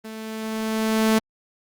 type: tone with level ramp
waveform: sawtooth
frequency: 220 Hz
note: A3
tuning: in tune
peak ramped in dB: -30 to -11 dBFS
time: 0.04-1.19 s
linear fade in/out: 10 ms
effects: Opus 24 kbps